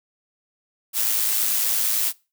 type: noise with amplitude modulation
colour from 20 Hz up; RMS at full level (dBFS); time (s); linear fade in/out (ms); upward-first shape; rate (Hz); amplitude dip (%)
blue; -20; 0.93-2.13; 50; sine; 109; 40
effects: noise-tail reverb RT60 0.3 s tail -23 dB re dry